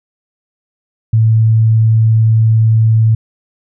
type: tone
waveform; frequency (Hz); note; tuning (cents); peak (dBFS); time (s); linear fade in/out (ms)
sine; 111.4; A2; +22; -6; 1.13-3.15; 5
effects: none